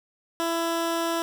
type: tone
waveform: 15% pulse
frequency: 333.6 Hz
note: E4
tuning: 21 cents sharp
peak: -18 dBFS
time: 0.4-1.22 s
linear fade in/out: 0 ms
effects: none